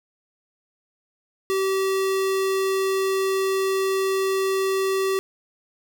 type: tone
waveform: square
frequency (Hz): 384.8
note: G4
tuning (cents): -32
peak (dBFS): -21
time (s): 1.5-5.19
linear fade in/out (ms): 0
effects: none